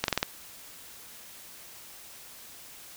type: slowing click train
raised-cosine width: 0.2 ms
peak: -7 dBFS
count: 5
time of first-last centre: 0.04-0.229 s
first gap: 42 ms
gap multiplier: 1.08
effects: white hiss -48 dBFS RMS until 2.96 s